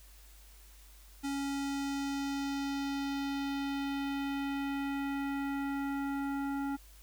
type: tone with low-pass filter sweep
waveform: square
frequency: 278.1 Hz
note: C#4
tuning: 6 cents sharp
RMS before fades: -35 dBFS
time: 1.23-6.77 s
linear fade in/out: 20 ms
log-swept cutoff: 8900 to 1300 Hz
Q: 1.3
effects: added 50 Hz sine -54 dBFS peak until 7.02 s + white hiss -60 dBFS RMS until 7.02 s